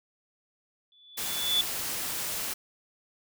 sine tone with exponential growth, 3463 Hz, A7, 28 cents flat, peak -20 dBFS, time 0.92-1.61 s, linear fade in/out 1 ms, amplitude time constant 150 ms
white noise, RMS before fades -33 dBFS, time 1.17-2.54 s, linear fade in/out 10 ms
effects none

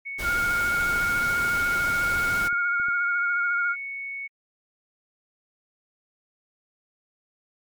sine tone, 2217 Hz, C#7, in tune, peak -31 dBFS, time 0.05-4.28 s, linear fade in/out 20 ms
pink noise, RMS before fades -34 dBFS, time 0.18-2.49 s, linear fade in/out 20 ms
sine tone with vibrato, 1412 Hz, F6, 19 cents sharp, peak -22 dBFS, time 0.22-3.76 s, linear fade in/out 50 ms, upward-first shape triangle, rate 14 Hz, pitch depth 32 cents each way
clicks, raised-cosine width 3 ms, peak -32 dBFS, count 9, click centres 0.411 / 0.637 / 0.733 / 1.558 / 2.126 / 2.324 / 2.528 / 2.799 / 2.885 s
effects Opus 48 kbps

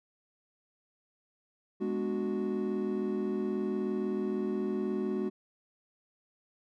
triangle chord, G# half-diminished seventh, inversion none, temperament equal, 207.7 / 246.9 / 293.7 / 370 Hz, G#3 / B3 / D4 / F#4, 0 / 0 / 0 / 0 cents, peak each -32 / -36 / -37 / -31 dBFS, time 1.8-5.3 s, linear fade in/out 20 ms, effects none

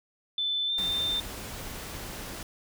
sine tone with pitch glide, 3521 to 3589 Hz, A7 to A7, 0 to +34 cents, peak -26 dBFS, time 0.38-1.2 s, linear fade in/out 2 ms, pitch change +34 cents, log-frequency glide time 0.67-0.72 s
pink noise, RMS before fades -39 dBFS, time 0.78-2.43 s, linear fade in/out 2 ms
effects none

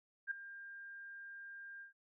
sine tone with ADSR envelope, 1600 Hz, G6, 35 cents sharp, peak -33 dBFS, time 0.27-1.93 s, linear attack 41 ms, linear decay 5 ms, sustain -15 dB, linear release 120 ms, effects none

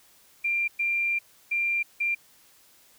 sine tone bursts at uneven times, 2380 Hz, D7, 22 cents sharp, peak -23 dBFS, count 4, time 0.44-0.68 / 0.79-1.19 / 1.51-1.83 / 2-2.15 s, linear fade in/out 10 ms, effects white hiss -58 dBFS RMS until 2.98 s

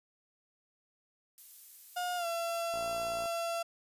violet noise, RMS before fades -50 dBFS, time 1.38-2.62 s, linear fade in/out 0 ms
35% pulse tone with pitch glide, 715 to 675.7 Hz, F5 to E5, +41 to +43 cents, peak -31 dBFS, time 1.96-3.63 s, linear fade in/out 10 ms, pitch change -98 cents, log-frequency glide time 2.16-2.26 s
click train, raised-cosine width 1 ms, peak -33 dBFS, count 31, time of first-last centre 2.74-3.257 s, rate 58 Hz
effects resampled to 32000 Hz

